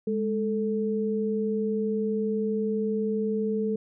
sine tone pair together, 207.7 / 440 Hz, G#3 / A4, 0 / 0 cents, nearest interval octave + minor second, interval 1300 cents, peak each -27 dBFS, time 0.07-3.76 s, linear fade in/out 5 ms, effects none

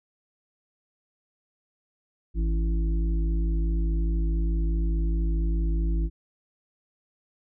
harmonic tone with a mistuned harmonic, 55.2 Hz, A1, 6 cents sharp, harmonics 1 / 3 / 5 / 6, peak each -22 / -34 / -41 / -37 dBFS, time 2.34-6.1 s, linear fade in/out 50 ms, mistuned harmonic 1, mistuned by -91 cents, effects none

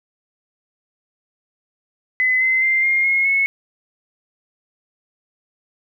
sine tone with pitch steps, 2023 / 2056 / 2090 / 2124 / 2158 / 2193 Hz, B6 / C7 / C7 / C7 / C#7 / C#7, +41 / -31 / -2 / +25 / -47 / -19 cents, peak -14 dBFS, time 2.2-3.46 s, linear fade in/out 0 ms, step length 210 ms, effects 9-bit

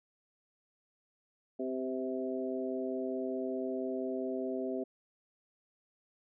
harmonic tone with a mistuned harmonic, 130 Hz, C3, 11 cents flat, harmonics 2 / 3 / 4 / 5, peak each -37 / -37 / -42 / -40 dBFS, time 1.59-4.84 s, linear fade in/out 10 ms, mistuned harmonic 4, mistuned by -18 cents, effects none

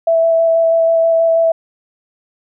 sine tone with vibrato, 659.3 Hz, E5, in tune, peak -9 dBFS, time 0.07-1.52 s, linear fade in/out 5 ms, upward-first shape square, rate 6.2 Hz, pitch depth 8 cents each way, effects none

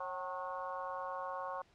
harmonic tone with a mistuned harmonic, 181.9 Hz, F#3, 29 cents flat, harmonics 3 / 4 / 5 / 6 / 7 / 8, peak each -44 / -46 / -46 / -42 / -53 / -52 dBFS, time 0-1.62 s, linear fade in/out 5 ms, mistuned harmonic 4, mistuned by +71 cents, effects pink hiss -68 dBFS RMS until 1.74 s + low-pass 5000 Hz 12 dB/octave

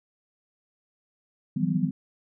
sine tone cluster, 157.1 / 171 / 181.8 / 196.3 / 251.2 Hz, D#3 / F3 / F#3 / G3 / B3, +17 / -36 / -30 / +3 / +30 cents, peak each -29 dBFS, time 1.56-1.91 s, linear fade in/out 10 ms, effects none

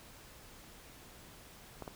clicks, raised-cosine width 1 ms, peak -28 dBFS, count 2, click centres 1.823 / 1.878 s, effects pink hiss -55 dBFS RMS until 1.95 s

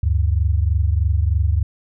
sine tone pair together, 73.42 / 96.63 Hz, D2 / G2, 0 / -24 cents, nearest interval perfect fourth, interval 476 cents, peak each -16 / -19 dBFS, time 0.03-1.63 s, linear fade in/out 5 ms, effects none

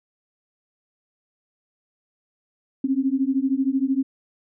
sine beating tone pair, 261.6 / 274.6 Hz, C4 / C#4, 0 / -16 cents, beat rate 13 Hz, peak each -22 dBFS, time 2.84-4.03 s, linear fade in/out 5 ms, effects none

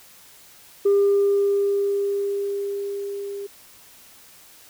sine tone with level ramp, 400.8 Hz, G4, 38 cents sharp, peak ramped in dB -12 to -29 dBFS, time 0.85-3.47 s, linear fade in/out 10 ms, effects tanh soft clip ceiling -12 dBFS + white hiss -49 dBFS RMS until 4.69 s

